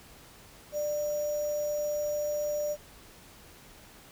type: tone with sample-and-hold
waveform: sine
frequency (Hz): 593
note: D5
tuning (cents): +17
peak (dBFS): -28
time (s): 0.72-2.77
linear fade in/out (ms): 50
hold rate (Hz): 6300
effects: pink hiss -53 dBFS RMS until 4.11 s